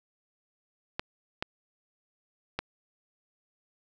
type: clicks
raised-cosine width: 0.3 ms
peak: -14 dBFS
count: 3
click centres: 0.995 / 1.425 / 2.59 s
effects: none